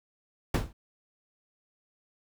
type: noise with exponential decay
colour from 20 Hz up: brown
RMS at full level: -17 dBFS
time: 0.54-0.73 s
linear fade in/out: 5 ms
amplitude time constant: 40 ms
effects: none